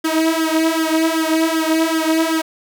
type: tone with flanger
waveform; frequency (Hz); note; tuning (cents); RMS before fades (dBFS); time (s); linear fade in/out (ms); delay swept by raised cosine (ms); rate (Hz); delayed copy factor
sawtooth; 321.6; E4; -43; -17; 0.04-2.42; 10; 0.59 to 3.59; 2.6; +0.85
effects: none